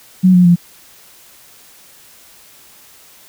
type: tone with pitch steps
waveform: sine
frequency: 185 / 179.32 / 173.81 Hz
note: F#3 / F3 / F3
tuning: 0 / +46 / -8 cents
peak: -5 dBFS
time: 0.23-0.56 s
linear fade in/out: 20 ms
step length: 110 ms
effects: white hiss -44 dBFS RMS until 3.28 s